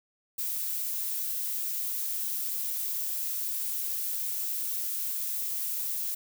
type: noise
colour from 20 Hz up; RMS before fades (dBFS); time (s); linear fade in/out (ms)
violet; -32; 0.38-6.15; 10
effects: none